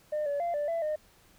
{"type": "tone with pitch steps", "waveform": "sine", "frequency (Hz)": [604, 572, 689, 587, 668, 611], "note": ["D5", "D5", "F5", "D5", "E5", "D#5"], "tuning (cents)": [48, -46, -24, -1, 23, -32], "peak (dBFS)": -26, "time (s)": [0.12, 0.96], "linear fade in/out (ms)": 10, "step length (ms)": 140, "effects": ["tanh soft clip ceiling -26 dBFS", "pink hiss -61 dBFS RMS until 1.38 s"]}